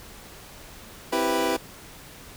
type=chord; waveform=25% pulse; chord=C major seventh; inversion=none; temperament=equal; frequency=261.6 / 329.6 / 392 / 493.9 Hz; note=C4 / E4 / G4 / B4; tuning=0 / 0 / 0 / 0 cents; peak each=-27 / -24 / -25 / -23 dBFS; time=1.12-1.57 s; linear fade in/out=10 ms; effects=pink hiss -45 dBFS RMS until 2.36 s